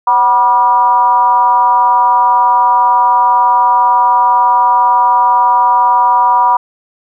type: tone with frequency modulation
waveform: sine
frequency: 971 Hz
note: B5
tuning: 30 cents flat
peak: -6 dBFS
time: 0.07-6.57 s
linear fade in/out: 5 ms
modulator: 220 Hz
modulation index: 0.69
effects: none